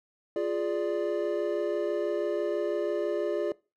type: chord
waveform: triangle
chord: D diminished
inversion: first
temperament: equal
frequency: 349.2 / 415.3 / 587.3 Hz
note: F4 / Ab4 / D5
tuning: 0 / 0 / 0 cents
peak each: -29 dBFS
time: 0.36-3.52 s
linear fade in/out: 2 ms
effects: noise-tail reverb RT60 0.3 s tail -22 dB re dry